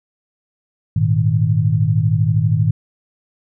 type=chord; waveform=sine; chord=Ab suspended second; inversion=none; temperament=equal; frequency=103.83 / 116.54 / 155.56 Hz; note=Ab2 / Bb2 / Eb3; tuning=0 / 0 / 0 cents; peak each=-17 dBFS; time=0.96-2.71 s; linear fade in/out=5 ms; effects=none